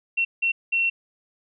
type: tone bursts at uneven times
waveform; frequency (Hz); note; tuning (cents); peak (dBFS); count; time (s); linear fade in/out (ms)
sine; 2719; F7; -47; -19; 3; 0.17-0.25 / 0.42-0.52 / 0.72-0.9; 10
effects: none